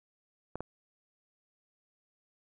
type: clicks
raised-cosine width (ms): 1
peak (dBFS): -23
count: 2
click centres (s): 0.556 / 0.606
effects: none